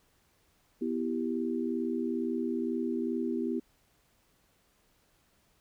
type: chord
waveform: sine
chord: E minor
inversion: second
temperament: equal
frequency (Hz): 246.9 / 329.6 / 392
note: B3 / E4 / G4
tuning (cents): 0 / 0 / 0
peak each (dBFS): -32 / -34 / -35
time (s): 0.81-3.6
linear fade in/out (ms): 10
effects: pink hiss -69 dBFS RMS until 5.6 s